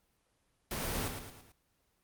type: noise with echo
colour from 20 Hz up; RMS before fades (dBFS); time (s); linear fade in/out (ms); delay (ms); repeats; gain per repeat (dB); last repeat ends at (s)
pink; -36; 0.71-1.08; 2; 110; 4; -6; 1.52
effects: pink hiss -75 dBFS RMS until 2.03 s + Opus 24 kbps